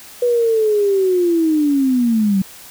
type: linear sweep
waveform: sine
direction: down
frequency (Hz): 491.8 to 187.5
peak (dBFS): -12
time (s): 0.22-2.42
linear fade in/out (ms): 5
effects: white hiss -39 dBFS RMS until 2.7 s